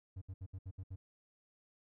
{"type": "tone bursts", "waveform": "triangle", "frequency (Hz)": 94, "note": "F#2", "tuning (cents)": 28, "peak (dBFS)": -40, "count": 7, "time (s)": [0.16, 0.96], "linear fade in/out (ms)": 10, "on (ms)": 56, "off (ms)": 68, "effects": []}